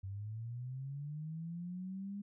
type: linear sweep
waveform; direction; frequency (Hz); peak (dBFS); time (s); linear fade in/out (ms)
sine; up; 94.4 to 204.2; -40; 0.03-2.22; 10
effects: none